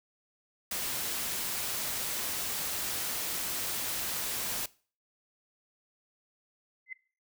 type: noise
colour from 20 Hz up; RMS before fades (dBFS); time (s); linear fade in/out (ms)
white; -34; 0.71-4.66; 5
type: tone with exponential growth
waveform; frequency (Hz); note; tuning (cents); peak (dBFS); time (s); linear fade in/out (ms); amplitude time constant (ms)
sine; 2050; C7; -36; -33; 6.86-6.93; 5; 15
effects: noise-tail reverb RT60 0.4 s tail -21 dB re dry